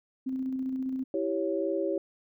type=tone with tremolo; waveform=sine; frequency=261.6 Hz; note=C4; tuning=in tune; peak=-28 dBFS; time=0.26-1.04 s; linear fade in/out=10 ms; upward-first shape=square; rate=15 Hz; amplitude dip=25%
type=chord; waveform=sine; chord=C# diminished; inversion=first; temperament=equal; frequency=329.6 / 392 / 554.4 Hz; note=E4 / G4 / C#5; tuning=0 / 0 / 0 cents; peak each=-31 dBFS; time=1.14-1.98 s; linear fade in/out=2 ms
effects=none